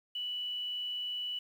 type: tone with quantisation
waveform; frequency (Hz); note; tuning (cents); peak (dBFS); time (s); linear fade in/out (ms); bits
sine; 2959; F#7; -1; -34; 0.15-1.39; 5; 10
effects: none